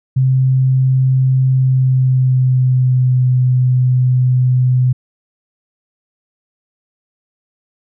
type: tone with pitch glide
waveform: sine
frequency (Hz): 130.81 to 126.79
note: C3 to B2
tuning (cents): 0 to +46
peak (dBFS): -9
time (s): 0.16-4.93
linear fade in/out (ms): 10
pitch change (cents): -54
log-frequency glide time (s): 1.49-3.27
effects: none